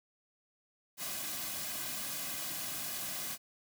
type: noise with comb filter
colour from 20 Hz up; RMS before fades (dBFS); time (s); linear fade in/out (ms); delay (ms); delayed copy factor
white; -39; 0.97-3.38; 50; 2.2; -0.65
effects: none